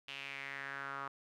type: tone with band-pass filter sweep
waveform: sawtooth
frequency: 138.2 Hz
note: C#3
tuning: 5 cents flat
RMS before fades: -44 dBFS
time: 0.08-1.08 s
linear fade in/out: 5 ms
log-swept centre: 2900 to 1200 Hz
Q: 4.3
effects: none